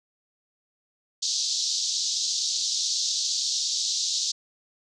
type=band-pass noise; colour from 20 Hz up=pink; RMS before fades=-27 dBFS; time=1.22-4.32 s; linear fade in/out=10 ms; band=3800 to 6800 Hz; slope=48 dB/octave; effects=none